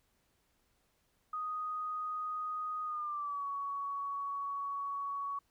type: tone with pitch glide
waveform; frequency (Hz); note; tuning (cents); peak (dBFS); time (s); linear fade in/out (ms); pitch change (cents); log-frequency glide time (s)
sine; 1244.5 to 1121.6; D#6 to C#6; 0 to +20; -35; 1.33-5.39; 5; -180; 2.84-3.46
effects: pink hiss -75 dBFS RMS until 5.5 s